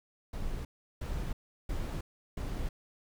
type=noise bursts; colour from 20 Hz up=brown; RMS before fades=-35 dBFS; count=4; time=0.33-2.69 s; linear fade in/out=5 ms; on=320 ms; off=360 ms; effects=none